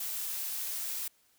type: noise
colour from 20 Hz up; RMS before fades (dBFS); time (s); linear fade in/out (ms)
blue; -36; 0-1.08; 5
effects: white hiss -68 dBFS RMS until 1.38 s